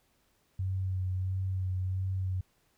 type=tone with vibrato; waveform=sine; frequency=93.6 Hz; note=F#2; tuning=20 cents sharp; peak=-29 dBFS; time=0.59-2.41 s; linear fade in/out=5 ms; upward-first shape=sine; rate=1.5 Hz; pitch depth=21 cents each way; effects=pink hiss -71 dBFS RMS until 2.77 s